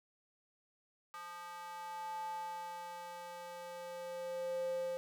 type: tone with high-pass filter sweep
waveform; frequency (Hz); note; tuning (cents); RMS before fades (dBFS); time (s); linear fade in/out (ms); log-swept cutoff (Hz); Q
square; 174.61; F3; 0; -43; 1.14-4.97; 0; 1100 to 490; 7.6
effects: none